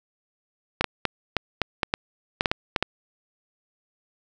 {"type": "clicks", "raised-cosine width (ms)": 0.3, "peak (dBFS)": -5, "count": 12, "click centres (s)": [0.81, 0.843, 1.053, 1.367, 1.617, 1.832, 1.939, 2.409, 2.458, 2.515, 2.762, 2.826], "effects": []}